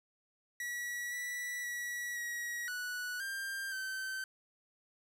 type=tone with pitch steps; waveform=45% pulse; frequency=1933 / 1954 / 1934 / 1909 / 1475 / 1590 / 1543 Hz; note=B6 / B6 / B6 / A#6 / F#6 / G6 / G6; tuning=-38 / -19 / -37 / +41 / -6 / +24 / -28 cents; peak=-37 dBFS; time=0.6-4.24 s; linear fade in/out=2 ms; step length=520 ms; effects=none

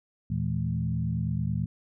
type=tone cluster; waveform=sine; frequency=78.8 / 116.1 / 165.4 / 213.9 Hz; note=D#2 / A#2 / E3 / A3; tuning=+23 / -7 / +6 / -49 cents; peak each=-35 / -29 / -30 / -35 dBFS; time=0.3-1.66 s; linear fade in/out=5 ms; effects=none

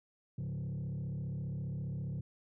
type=tone with frequency modulation; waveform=sine; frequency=138.3 Hz; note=C#3; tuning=4 cents flat; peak=-33 dBFS; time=0.38-2.21 s; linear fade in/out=5 ms; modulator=34.9 Hz; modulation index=1.1; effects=tanh soft clip ceiling -35 dBFS

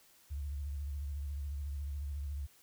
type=tone with vibrato; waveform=sine; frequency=71.3 Hz; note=C#2; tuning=49 cents sharp; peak=-36 dBFS; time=0.3-2.47 s; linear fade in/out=20 ms; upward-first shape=sine; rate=14 Hz; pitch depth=86 cents each way; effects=white hiss -64 dBFS RMS until 2.62 s

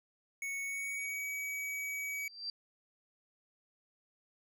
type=tone with pitch glide; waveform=square; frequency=2217 to 2270 Hz; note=C#7 to C#7; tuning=0 to +41 cents; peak=-37 dBFS; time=0.42-2.28 s; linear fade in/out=2 ms; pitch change=+41 cents; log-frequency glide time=0.63-1.26 s
type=tone with exponential growth; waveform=sine; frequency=4699 Hz; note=D8; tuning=in tune; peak=-34 dBFS; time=2.11-2.5 s; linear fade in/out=2 ms; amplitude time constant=83 ms
effects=none

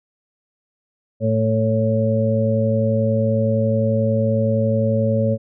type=harmonic tone; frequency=111 Hz; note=A2; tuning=16 cents sharp; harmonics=1 / 2 / 4 / 5; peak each=-19 / -21 / -27 / -20 dBFS; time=1.2-5.38 s; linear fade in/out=50 ms; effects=none

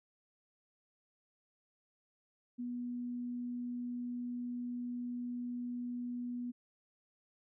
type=tone; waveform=sine; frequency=243.8 Hz; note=B3; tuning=22 cents flat; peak=-37 dBFS; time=2.58-6.52 s; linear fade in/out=20 ms; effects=none

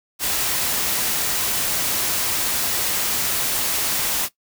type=noise; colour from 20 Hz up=white; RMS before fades=-22 dBFS; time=0.19-4.29 s; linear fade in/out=50 ms; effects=noise-tail reverb RT60 0.1 s tail -17 dB re dry

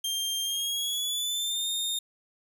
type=tone with pitch glide; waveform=sawtooth; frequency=3187 to 3661 Hz; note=G7 to A#7; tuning=+28 to -32 cents; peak=-25 dBFS; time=0.04-1.99 s; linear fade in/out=5 ms; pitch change=+240 cents; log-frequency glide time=0.43-1.69 s; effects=none

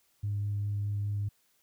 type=tone with vibrato; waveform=sine; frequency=102.3 Hz; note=G#2; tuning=26 cents flat; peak=-28 dBFS; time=0.23-1.29 s; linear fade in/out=10 ms; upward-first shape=sine; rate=4.9 Hz; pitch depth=8 cents each way; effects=tanh soft clip ceiling -25 dBFS + white hiss -70 dBFS RMS until 1.62 s

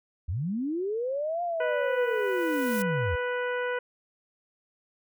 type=linear two-way sweep; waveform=sine; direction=up then down; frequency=70.5 to 708 to 70.5 Hz; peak=-27 dBFS; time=0.28-3.16 s; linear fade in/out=10 ms; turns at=1.43 s
type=harmonic tone; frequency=493.3 Hz; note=B4; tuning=2 cents flat; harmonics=1 / 2 / 3 / 4 / 5 / 6; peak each=-29 / -36 / -33 / -40 / -44 / -47 dBFS; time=1.6-3.79 s; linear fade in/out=5 ms
type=noise with exponential growth; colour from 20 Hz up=blue; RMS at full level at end=-36 dBFS; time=1.62-2.82 s; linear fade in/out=0 ms; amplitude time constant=260 ms
effects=none

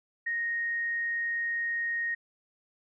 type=tone; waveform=sine; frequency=1864.7 Hz; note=A#6; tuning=in tune; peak=-28 dBFS; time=0.26-2.15 s; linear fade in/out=10 ms; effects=none

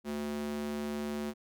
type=tone with high-pass filter; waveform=square; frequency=73.42 Hz; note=D2; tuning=in tune; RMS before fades=-36 dBFS; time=0.04-1.34 s; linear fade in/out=50 ms; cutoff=260 Hz; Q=3.2; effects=none

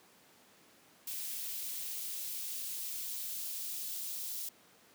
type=noise with high-pass filter sweep; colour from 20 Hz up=blue; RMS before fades=-40 dBFS; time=1.07-4.49 s; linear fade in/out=5 ms; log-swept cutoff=2400 to 3600 Hz; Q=1; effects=pink hiss -62 dBFS RMS until 4.94 s + high-pass 200 Hz 12 dB/octave

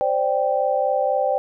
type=chord; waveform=sine; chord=C suspended second; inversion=none; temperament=equal; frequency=523.3 / 587.3 / 784 Hz; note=C5 / D5 / G5; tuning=0 / 0 / 0 cents; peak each=-22 dBFS; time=0.01-1.38 s; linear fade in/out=0 ms; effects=none

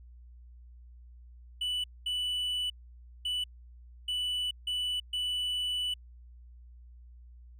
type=tone bursts at uneven times; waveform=triangle; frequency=2971 Hz; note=F#7; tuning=6 cents sharp; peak=-28 dBFS; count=6; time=1.61-1.84 / 2.06-2.7 / 3.25-3.44 / 4.08-4.51 / 4.67-5 / 5.13-5.94 s; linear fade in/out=5 ms; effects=added 60 Hz sine -49 dBFS peak until 7.59 s

